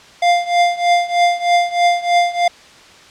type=tone with tremolo; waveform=square; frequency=699 Hz; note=F5; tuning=1 cent sharp; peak=-9 dBFS; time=0.22-2.48 s; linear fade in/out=5 ms; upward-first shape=triangle; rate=3.2 Hz; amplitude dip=90%; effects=white hiss -42 dBFS RMS until 3.1 s + low-pass 5000 Hz 12 dB/octave